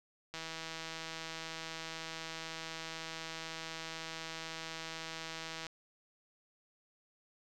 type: click train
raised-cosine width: 0.2 ms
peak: -25 dBFS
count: 864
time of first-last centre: 0.34-5.667 s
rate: 162 Hz
effects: 10-bit